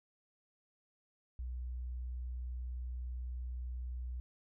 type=tone; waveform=sine; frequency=61.74 Hz; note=B1; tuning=in tune; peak=-38 dBFS; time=1.39-4.2 s; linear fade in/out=0 ms; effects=none